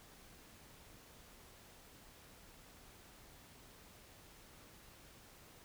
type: silence
effects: pink hiss -60 dBFS RMS until 5.64 s